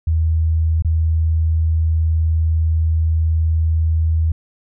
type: tone with dropouts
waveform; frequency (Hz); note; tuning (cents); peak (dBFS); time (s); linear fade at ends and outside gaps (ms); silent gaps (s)
sine; 80.4; E2; -43; -13; 0.07-4.32; 5; 0.823-0.847
effects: none